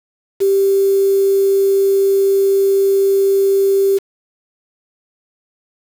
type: tone with quantisation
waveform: sine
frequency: 392 Hz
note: G4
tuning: in tune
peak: -10 dBFS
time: 0.4-3.99 s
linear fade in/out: 20 ms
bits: 5
effects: none